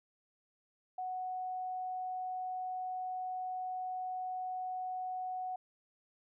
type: tone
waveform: sine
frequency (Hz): 740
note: F#5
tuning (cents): 0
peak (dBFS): -36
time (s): 0.98-5.56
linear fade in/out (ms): 5
effects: none